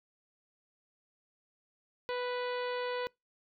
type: harmonic tone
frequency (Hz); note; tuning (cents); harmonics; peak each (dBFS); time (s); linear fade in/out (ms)
493.9; B4; 0; 1 / 2 / 3 / 4 / 5 / 6 / 7 / 8 / 9; -34 / -40 / -44 / -46 / -48 / -50 / -51 / -52 / -53; 2.09-3.07; 0
effects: noise-tail reverb RT60 0.2 s tail -25 dB re dry